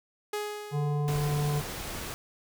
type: tone with exponential decay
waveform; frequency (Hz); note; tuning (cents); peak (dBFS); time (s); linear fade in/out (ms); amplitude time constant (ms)
sawtooth; 417.8; G#4; +10; -25; 0.33-1.62; 5; 280
type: harmonic tone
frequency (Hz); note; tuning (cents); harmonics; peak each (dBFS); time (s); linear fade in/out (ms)
146.83; D3; 0; 1 / 3 / 5 / 7; -26 / -36 / -40 / -43; 0.71-1.63; 50
type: noise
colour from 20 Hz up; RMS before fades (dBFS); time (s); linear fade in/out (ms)
pink; -37; 1.08-2.14; 0
effects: none